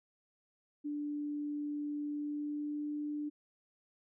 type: tone with pitch glide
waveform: sine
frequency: 293.7 to 296.3 Hz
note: D4 to D4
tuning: 0 to +15 cents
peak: -35 dBFS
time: 0.84-3.3 s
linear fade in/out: 20 ms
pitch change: +15 cents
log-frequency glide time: 2.07-2.93 s
effects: none